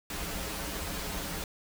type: noise with comb filter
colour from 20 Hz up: pink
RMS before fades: -36 dBFS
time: 0.1-1.44 s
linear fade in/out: 2 ms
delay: 8.2 ms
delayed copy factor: -0.85
effects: none